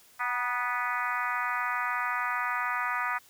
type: harmonic tone with a mistuned harmonic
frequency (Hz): 246.9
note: B3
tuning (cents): 0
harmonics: 3 / 4 / 5 / 6 / 7 / 8 / 9 / 10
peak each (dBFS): -39 / -34 / -32 / -35 / -38 / -35 / -43 / -43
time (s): 0.19-3.19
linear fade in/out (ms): 20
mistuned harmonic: 4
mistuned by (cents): -36
effects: white hiss -58 dBFS RMS until 3.29 s